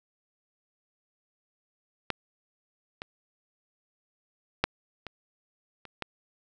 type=clicks; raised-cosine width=0.3 ms; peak=-11 / -20 / -6 / -22 / -29 / -16 dBFS; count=6; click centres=2.103 / 3.019 / 4.64 / 5.067 / 5.853 / 6.023 s; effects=none